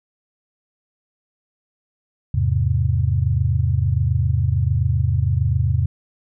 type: chord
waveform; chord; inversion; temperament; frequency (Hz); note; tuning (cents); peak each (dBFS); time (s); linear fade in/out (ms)
sine; E augmented; none; equal; 82.41 / 103.83 / 130.81; E2 / G#2 / B#2; 0 / 0 / 0; -20; 2.34-5.86; 5
effects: none